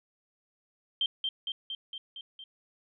sine tone with echo, 3157 Hz, G7, 12 cents sharp, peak -25 dBFS, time 1.01-1.06 s, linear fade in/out 2 ms, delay 230 ms, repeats 6, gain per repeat -3 dB, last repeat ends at 2.44 s, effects none

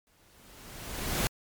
pink noise with exponential growth, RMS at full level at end -27 dBFS, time 0.07-1.27 s, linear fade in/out 0 ms, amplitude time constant 260 ms, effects MP3 96 kbps

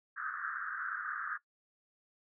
white band-pass noise, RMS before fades -39 dBFS, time 0.16-1.38 s, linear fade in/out 20 ms, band 1200 to 1700 Hz, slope 96 dB/octave, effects noise-tail reverb RT60 0.1 s tail -17 dB re dry

